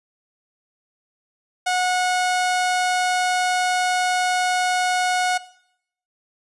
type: tone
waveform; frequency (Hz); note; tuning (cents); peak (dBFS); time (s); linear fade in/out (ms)
sawtooth; 730; F#5; -24; -15; 1.66-5.38; 10
effects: noise-tail reverb RT60 0.7 s tail -17 dB re dry + resampled to 24000 Hz